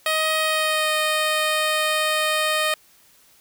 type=tone with pitch glide; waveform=10% pulse; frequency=628 to 618.6 Hz; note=D#5 to D#5; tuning=+16 to -10 cents; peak=-11 dBFS; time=0.06-2.74 s; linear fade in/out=2 ms; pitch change=-26 cents; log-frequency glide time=0.4-0.92 s; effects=white hiss -55 dBFS RMS until 3.4 s